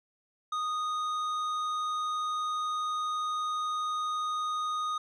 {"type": "tone with tanh clipping", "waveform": "sine", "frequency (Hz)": 1239, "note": "D#6", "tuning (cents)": -8, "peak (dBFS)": -31, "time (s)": [0.52, 4.98], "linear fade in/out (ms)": 5, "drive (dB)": 10, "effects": []}